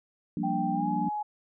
sine chord, G minor seventh, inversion third, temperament equal, 174.61 / 196 / 233.1 / 293.7 Hz, F3 / G3 / Bb3 / D4, 0 / 0 / 0 / 0 cents, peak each -33 dBFS, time 0.37-1.09 s, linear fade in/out 2 ms
sine tone with pitch glide, 784 to 840.3 Hz, G5 to G#5, 0 to +20 cents, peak -29 dBFS, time 0.43-1.23 s, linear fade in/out 10 ms, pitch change +120 cents, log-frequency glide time 0.73-0.89 s
effects none

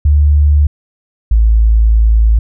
sine tone pair in turn, 73.42 / 55 Hz, D2 / A1, 0 / 0 cents, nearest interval perfect fourth, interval 500 cents, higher first, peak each -5 dBFS, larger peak neither, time 0.05-0.67 / 1.31-2.39 s, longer second, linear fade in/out 5 ms, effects none

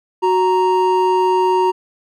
triangle tone pair together, 370 / 932.3 Hz, F#4 / A#5, 0 / 0 cents, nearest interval octave + major third, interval 1600 cents, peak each -13 dBFS, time 0.22-1.72 s, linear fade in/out 20 ms, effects none

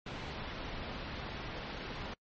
pink low-pass noise, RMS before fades -42 dBFS, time 0.06-2.14 s, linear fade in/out 5 ms, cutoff 4200 Hz, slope 24 dB/octave, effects noise-tail reverb RT60 0.1 s tail -26 dB re dry + MP3 32 kbps

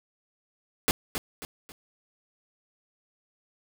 pink noise with echo, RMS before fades -23 dBFS, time 0.88-0.91 s, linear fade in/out 0 ms, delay 270 ms, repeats 3, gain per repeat -8 dB, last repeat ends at 1.72 s, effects none

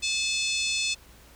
harmonic tone with a mistuned harmonic, 862 Hz, A5, 36 cents flat, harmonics 3 / 4 / 5 / 6 / 7 / 8 / 9 / 10, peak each -29 / -31 / -33 / -35 / -36 / -37 / -38 / -39 dBFS, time 0.02-0.95 s, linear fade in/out 20 ms, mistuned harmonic 4, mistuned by +37 cents, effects added 60 Hz sine -54 dBFS peak until 1.35 s + pink hiss -54 dBFS RMS until 1.35 s

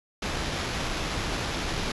pink noise with sample-and-hold, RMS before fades -30 dBFS, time 0.22-1.92 s, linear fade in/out 5 ms, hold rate 8820 Hz, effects resampled to 24000 Hz

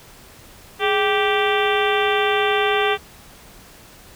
harmonic tone with a mistuned harmonic, 391.1 Hz, G4, 4 cents flat, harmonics 1 / 2 / 3 / 4 / 5 / 6 / 7 / 8 / 9, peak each -20 / -23 / -25 / -26 / -27 / -28 / -28 / -29 / -30 dBFS, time 0.79-2.98 s, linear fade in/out 50 ms, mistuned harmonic 1, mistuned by +110 cents, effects pink hiss -45 dBFS RMS until 4.15 s

